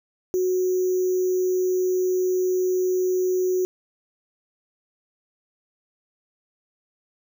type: tone with sample-and-hold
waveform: sine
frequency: 367.6 Hz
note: F#4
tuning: 11 cents flat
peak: -19 dBFS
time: 0.34-3.65 s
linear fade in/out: 0 ms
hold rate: 6300 Hz
effects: none